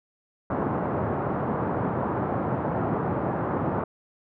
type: band-pass noise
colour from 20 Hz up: pink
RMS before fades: -27 dBFS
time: 0.5-3.84 s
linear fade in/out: 5 ms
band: 100 to 1200 Hz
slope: 24 dB/octave
effects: none